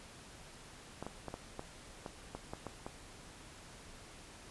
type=clicks; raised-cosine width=1 ms; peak=-27 dBFS; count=10; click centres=1.026 / 1.066 / 1.283 / 1.341 / 1.594 / 2.062 / 2.35 / 2.535 / 2.667 / 2.865 s; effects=pink hiss -54 dBFS RMS until 4.5 s + resampled to 24000 Hz